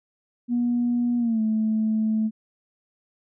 sine tone with pitch glide, 241 to 218.5 Hz, B3 to A3, -42 to -12 cents, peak -19 dBFS, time 0.48-2.31 s, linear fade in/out 50 ms, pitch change -170 cents, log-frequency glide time 1.18-1.41 s, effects tanh soft clip ceiling -15 dBFS

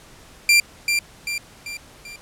sawtooth tone with echo, 2372 Hz, D7, 17 cents sharp, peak -8 dBFS, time 0.49-0.6 s, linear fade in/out 2 ms, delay 390 ms, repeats 4, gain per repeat -6 dB, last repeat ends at 2.16 s, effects pink hiss -47 dBFS RMS until 2.21 s + low-pass 11000 Hz 12 dB/octave

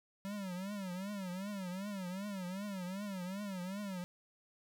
square tone with vibrato, 192 Hz, G3, 36 cents flat, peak -40 dBFS, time 0.25-4.04 s, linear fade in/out 0 ms, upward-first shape triangle, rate 2.6 Hz, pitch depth 160 cents each way, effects none

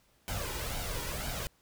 pink noise with flanger, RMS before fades -36 dBFS, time 0.28-1.47 s, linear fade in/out 0 ms, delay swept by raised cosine 1.3 to 2.14 ms, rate 2 Hz, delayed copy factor +0.6, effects pink hiss -68 dBFS RMS until 1.61 s

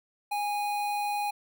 square tone with notch filter, 824 Hz, G#5, 14 cents flat, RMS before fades -30 dBFS, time 0.31-1.31 s, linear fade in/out 10 ms, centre 6300 Hz, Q 1.5, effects none

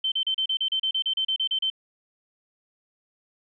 sine tone bursts, 3094 Hz, G7, 23 cents flat, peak -22 dBFS, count 15, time 0.04-1.701 s, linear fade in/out 5 ms, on 79 ms, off 34 ms, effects none

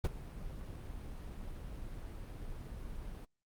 brown noise with ADSR envelope, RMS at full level -26 dBFS, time 0.04-3.25 s, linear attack 7 ms, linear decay 29 ms, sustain -18 dB, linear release 5 ms, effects Opus 32 kbps

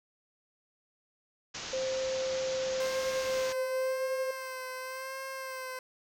white low-pass noise, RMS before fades -41 dBFS, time 1.54-3.53 s, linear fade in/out 10 ms, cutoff 6900 Hz, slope 96 dB/octave
sine tone with pitch glide, 524 to 520.7 Hz, C5 to C5, +2 to -8 cents, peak -30 dBFS, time 1.73-4.31 s, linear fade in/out 5 ms, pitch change -10 cents, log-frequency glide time 2.08-3.73 s
15% pulse tone with vibrato, 523.3 Hz, C5, in tune, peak -31 dBFS, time 2.8-5.79 s, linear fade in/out 2 ms, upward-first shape sine, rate 0.92 Hz, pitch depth 31 cents each way
effects none

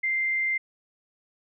sine tone, 2091 Hz, C7, 2 cents flat, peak -23 dBFS, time 0.03-0.58 s, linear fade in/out 10 ms, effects none

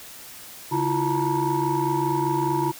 sine tone cluster, 140.4 / 327.4 / 352.4 / 889 / 957 Hz, C#3 / E4 / F4 / A5 / A#5, +22 / -12 / +16 / +18 / +45 cents, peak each -27 / -26 / -26 / -27 / -25 dBFS, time 0.71-2.72 s, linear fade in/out 20 ms, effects tanh soft clip ceiling -14 dBFS + white hiss -42 dBFS RMS until 2.79 s

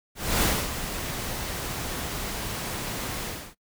pink noise with ADSR envelope, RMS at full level -22 dBFS, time 0.15-3.55 s, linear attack 270 ms, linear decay 260 ms, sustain -10 dB, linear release 300 ms, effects noise-tail reverb RT60 0.1 s tail -21 dB re dry

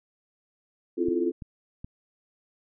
sine chord, F major seventh, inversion second, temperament equal with one note detuned, 261.6 / 329.6 / 349.2 / 435.2 Hz, C4 / E4 / F4 / A4, 0 / 0 / 0 / -19 cents, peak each -31 / -29 / -26 / -31 dBFS, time 0.97-1.32 s, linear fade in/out 20 ms
clicks, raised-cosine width 5 ms, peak -26 dBFS, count 3, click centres 1.085 / 1.422 / 1.845 s
effects none

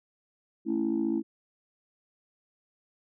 sine chord, A major, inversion none, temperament just, 220 / 275 / 330 Hz, A3 / C#4 / E4, 0 / -14 / +2 cents, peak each -30 / -30 / -27 dBFS, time 0.65-1.23 s, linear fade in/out 50 ms, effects tanh soft clip ceiling -19 dBFS

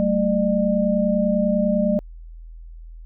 sine tone cluster, 192.3 / 222.3 / 602 Hz, G3 / A3 / D5, -33 / +18 / +43 cents, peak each -21 dBFS, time 0-1.99 s, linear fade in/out 0 ms, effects added 41 Hz sine -36 dBFS peak until 3.05 s

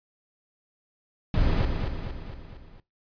brown noise with echo, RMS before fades -22 dBFS, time 1.34-1.65 s, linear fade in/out 2 ms, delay 230 ms, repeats 5, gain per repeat -5 dB, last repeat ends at 2.8 s, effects noise-tail reverb RT60 0.2 s tail -19 dB re dry + resampled to 11025 Hz

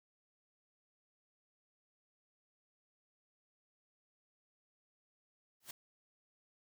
white noise with exponential growth, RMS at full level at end -42 dBFS, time 5.6-5.71 s, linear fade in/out 5 ms, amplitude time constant 22 ms, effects none

